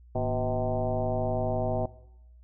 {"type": "tone with frequency modulation", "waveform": "sine", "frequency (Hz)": 370, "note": "F#4", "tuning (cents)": 0, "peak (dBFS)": -25, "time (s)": [0.15, 1.86], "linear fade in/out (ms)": 5, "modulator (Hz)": 132, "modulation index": 3.1, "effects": ["noise-tail reverb RT60 0.8 s tail -18 dB re dry", "added 60 Hz sine -50 dBFS peak until 2.43 s"]}